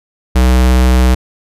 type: tone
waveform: square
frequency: 63 Hz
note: B1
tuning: 35 cents sharp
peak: -7 dBFS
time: 0.35-1.15 s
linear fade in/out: 10 ms
effects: resampled to 32000 Hz